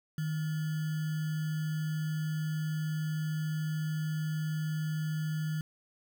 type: tone with sample-and-hold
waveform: sine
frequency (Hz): 155.56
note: D#3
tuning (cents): 0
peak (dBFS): -30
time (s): 0.18-5.61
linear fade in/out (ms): 2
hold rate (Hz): 1575
effects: none